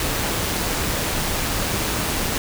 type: noise with amplitude modulation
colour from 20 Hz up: pink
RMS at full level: -22 dBFS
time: 0-2.38 s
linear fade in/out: 2 ms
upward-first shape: sine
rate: 162 Hz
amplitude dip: 25%
effects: none